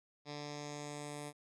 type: tone with low-pass filter sweep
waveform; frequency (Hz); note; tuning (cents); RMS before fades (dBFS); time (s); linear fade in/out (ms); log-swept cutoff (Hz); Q
10% pulse; 146.83; D3; 0; -45; 0.25-1.33; 50; 4800 to 10000; 3
effects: none